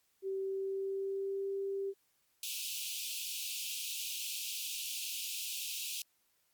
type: tone with pitch glide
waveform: sine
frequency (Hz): 386 to 392.7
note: G4 to G4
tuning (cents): -27 to +3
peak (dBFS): -34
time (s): 0.22-1.94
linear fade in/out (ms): 50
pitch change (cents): +30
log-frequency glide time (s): 0.39-1.49
type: high-pass noise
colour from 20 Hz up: pink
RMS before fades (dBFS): -40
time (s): 2.43-6.02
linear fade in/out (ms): 2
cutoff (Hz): 2500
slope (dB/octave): 96
effects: white hiss -75 dBFS RMS until 6.53 s + Opus 48 kbps